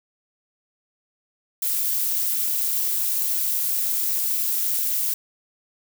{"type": "noise with amplitude modulation", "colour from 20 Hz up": "violet", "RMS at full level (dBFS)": -20, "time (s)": [1.62, 5.14], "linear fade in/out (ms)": 5, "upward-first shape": "sine", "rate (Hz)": 291, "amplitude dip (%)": 75, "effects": []}